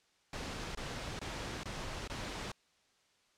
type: noise bursts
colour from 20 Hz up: pink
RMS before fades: -41 dBFS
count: 5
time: 0.33-2.518 s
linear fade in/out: 2 ms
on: 420 ms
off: 22 ms
effects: white hiss -71 dBFS RMS until 3.37 s + low-pass 6000 Hz 12 dB/octave